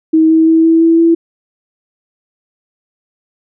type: tone with pitch steps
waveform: sine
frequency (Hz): 318.6 / 321.4 / 324.2 / 327 / 329.8 / 332.7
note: D#4 / E4 / E4 / E4 / E4 / E4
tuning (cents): +41 / -44 / -29 / -14 / +1 / +16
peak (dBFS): -5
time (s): 0.13-1.15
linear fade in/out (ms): 10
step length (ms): 170
effects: none